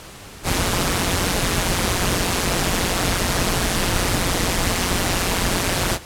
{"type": "noise with amplitude modulation", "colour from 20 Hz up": "pink", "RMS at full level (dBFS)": -17, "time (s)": [0.43, 5.99], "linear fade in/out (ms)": 50, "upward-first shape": "sine", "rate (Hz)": 179, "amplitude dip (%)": 75, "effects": ["pink hiss -39 dBFS RMS until 6.05 s", "low-pass 12000 Hz 12 dB/octave"]}